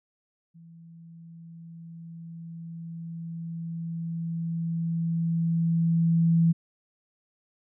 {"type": "tone with level ramp", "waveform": "sine", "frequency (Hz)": 166.2, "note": "E3", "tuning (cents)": 15, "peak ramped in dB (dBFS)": [-47, -17], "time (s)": [0.54, 6.53], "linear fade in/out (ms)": 20, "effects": []}